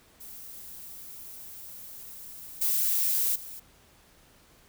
violet noise with level steps, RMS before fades -44 / -26 / -42 dBFS, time 0.2-3.6 s, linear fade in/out 10 ms, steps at 2.61 / 3.35 s, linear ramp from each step 10 ms, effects pink hiss -59 dBFS RMS until 4.68 s

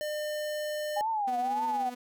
square tone, 603 Hz, D5, 46 cents sharp, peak -32 dBFS, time 0.01-1.01 s, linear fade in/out 0 ms
sine tone with vibrato, 808 Hz, G#5, 48 cents flat, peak -27 dBFS, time 0.96-1.9 s, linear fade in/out 10 ms, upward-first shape triangle, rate 1.8 Hz, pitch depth 210 cents each way
sawtooth tone with tremolo, 246.9 Hz, B3, in tune, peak -34 dBFS, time 1.27-1.95 s, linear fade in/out 10 ms, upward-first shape sine, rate 17 Hz, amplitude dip 40%
effects none

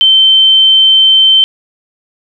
sine tone, 3100 Hz, G7, 20 cents flat, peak -3 dBFS, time 0.01-1.44 s, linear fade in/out 0 ms, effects none

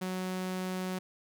sawtooth tone, 185.1 Hz, F#3, 1 cent sharp, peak -29 dBFS, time 0.01-0.99 s, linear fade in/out 10 ms, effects none

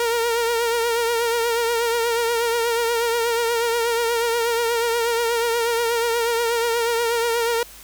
sawtooth tone with vibrato, 466.2 Hz, A#4, in tune, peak -15 dBFS, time 0-7.63 s, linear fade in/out 2 ms, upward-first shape triangle, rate 8.3 Hz, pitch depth 53 cents each way, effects added 50 Hz sine -49 dBFS peak until 7.83 s + white hiss -43 dBFS RMS until 7.83 s

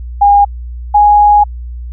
sine tone pair in turn, 812 / 829.1 Hz, G#5 / G#5, -39 / -3 cents, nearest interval unison, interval 36 cents, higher second, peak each -3 dBFS, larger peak neither, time 0.21-0.45 / 0.94-1.44 s, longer second, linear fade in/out 10 ms, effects added 60 Hz sine -21 dBFS peak until 1.92 s

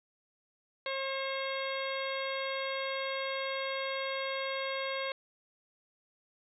harmonic tone with a mistuned harmonic, 538 Hz, C5, 48 cents sharp, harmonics 1 / 2 / 3 / 4 / 5 / 6 / 7 / 8, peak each -36 / -40 / -43 / -40 / -45 / -45 / -46 / -47 dBFS, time 0.86-5.12 s, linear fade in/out 2 ms, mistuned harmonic 6, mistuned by +37 cents, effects none

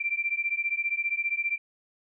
sine beating tone pair, 2349 / 2364 Hz, D7 / D7, 0 / +11 cents, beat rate 15 Hz, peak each -29 / -29 dBFS, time 0-1.58 s, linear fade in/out 10 ms, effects none

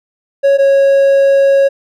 triangle tone pair in turn, 554.4 / 550.3 Hz, C#5 / C#5, 0 / -13 cents, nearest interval unison, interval 13 cents, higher first, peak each -4 dBFS, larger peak neither, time 0.43-0.58 / 0.58-1.69 s, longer second, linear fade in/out 20 ms, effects none

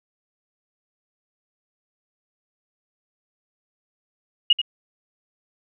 sine tone with echo, 2875 Hz, F7, 50 cents sharp, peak -11 dBFS, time 4.5-4.53 s, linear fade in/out 5 ms, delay 86 ms, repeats 1, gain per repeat -9 dB, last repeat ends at 4.616 s, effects none

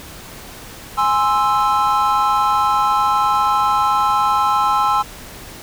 triangle chord, Ab augmented, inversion none, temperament equal, 830.6 / 1046.5 / 1318.5 Hz, Ab5 / C6 / E6, 0 / 0 / 0 cents, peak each -16 dBFS, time 0.97-5.03 s, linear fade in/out 20 ms, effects pink hiss -36 dBFS RMS until 5.62 s

